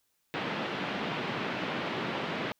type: band-pass noise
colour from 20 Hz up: pink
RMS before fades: -34 dBFS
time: 0.34-2.52 s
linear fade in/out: 0 ms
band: 150 to 3400 Hz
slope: 24 dB/octave
effects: white hiss -75 dBFS RMS until 2.59 s